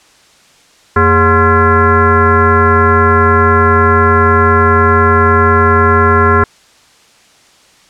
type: tone with frequency modulation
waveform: sine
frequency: 729 Hz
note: F#5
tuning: 26 cents flat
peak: -5 dBFS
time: 0.96-6.44 s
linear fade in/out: 5 ms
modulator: 320 Hz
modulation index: 2.7
effects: white hiss -46 dBFS RMS until 7.89 s + low-pass 7000 Hz 12 dB/octave